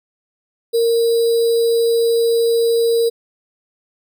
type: tone with sample-and-hold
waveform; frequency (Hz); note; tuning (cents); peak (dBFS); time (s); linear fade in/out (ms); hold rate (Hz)
sine; 463.3; A#4; -11; -12; 0.73-3.1; 20; 4410
effects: none